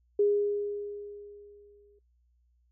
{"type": "tone with exponential decay", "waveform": "sine", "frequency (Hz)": 410, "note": "G#4", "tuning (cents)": -22, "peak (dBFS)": -20, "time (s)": [0.19, 1.99], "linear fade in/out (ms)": 5, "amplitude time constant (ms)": 390, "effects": ["noise-tail reverb RT60 0.1 s tail -20 dB re dry", "added 60 Hz sine -65 dBFS peak until 2.71 s"]}